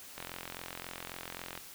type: click train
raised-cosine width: 0.3 ms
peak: -24 dBFS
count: 62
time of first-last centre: 0.18-1.576 s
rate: 43.7 Hz
effects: white hiss -50 dBFS RMS until 1.74 s